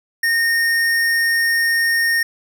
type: tone with hard clipping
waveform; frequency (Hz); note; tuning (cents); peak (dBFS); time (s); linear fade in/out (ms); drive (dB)
sine; 1841; A#6; -22; -16; 0.23-2.23; 5; 15
effects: none